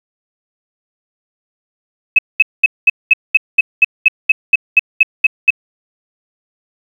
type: tone bursts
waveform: sine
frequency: 2577 Hz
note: E7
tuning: 40 cents flat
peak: -3 dBFS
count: 15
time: 2.16-5.505 s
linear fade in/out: 5 ms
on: 27 ms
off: 210 ms
effects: 7-bit